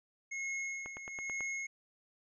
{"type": "tone with tremolo", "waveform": "square", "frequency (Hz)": 2167, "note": "C#7", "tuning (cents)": -40, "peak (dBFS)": -36, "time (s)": [0.31, 1.67], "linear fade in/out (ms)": 10, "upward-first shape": "sine", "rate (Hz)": 1.1, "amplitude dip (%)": 65}
{"type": "click train", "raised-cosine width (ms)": 0.5, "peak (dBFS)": -30, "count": 6, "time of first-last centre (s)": [0.86, 1.407], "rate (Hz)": 9.14}
{"effects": ["resampled to 22050 Hz"]}